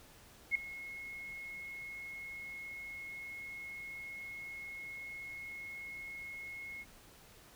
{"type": "tone with ADSR envelope", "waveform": "sine", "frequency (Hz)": 2168, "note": "C#7", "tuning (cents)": -39, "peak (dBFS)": -25, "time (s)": [0.51, 6.85], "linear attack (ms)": 42, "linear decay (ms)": 3, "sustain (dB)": -18, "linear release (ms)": 39, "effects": ["pink hiss -59 dBFS RMS until 7.55 s"]}